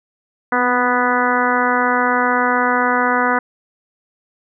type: harmonic tone with a mistuned harmonic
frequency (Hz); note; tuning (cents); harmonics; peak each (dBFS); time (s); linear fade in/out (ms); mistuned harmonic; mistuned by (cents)
246.9; B3; 0; 1 / 2 / 3 / 4 / 5 / 6 / 7 / 8; -22 / -22 / -22 / -20 / -21 / -20 / -25 / -26; 0.52-3.39; 5; 1; +27
effects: none